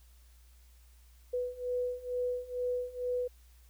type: beating tone pair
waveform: sine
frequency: 493.9 / 496.1 Hz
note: B4 / B4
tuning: 0 / +8 cents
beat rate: 2.2 Hz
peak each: -36 / -34 dBFS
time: 1.33-3.28 s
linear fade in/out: 10 ms
effects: added 60 Hz sine -56 dBFS peak until 3.69 s + white hiss -67 dBFS RMS until 3.69 s